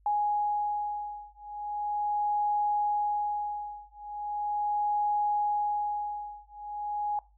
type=beating tone pair; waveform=sine; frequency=830.6 / 830.99 Hz; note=G#5 / G#5; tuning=0 / +1 cents; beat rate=0.39 Hz; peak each=-30 / -30 dBFS; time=0.06-7.19 s; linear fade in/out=2 ms; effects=noise-tail reverb RT60 0.3 s tail -19 dB re dry + added 50 Hz sine -59 dBFS peak until 7.37 s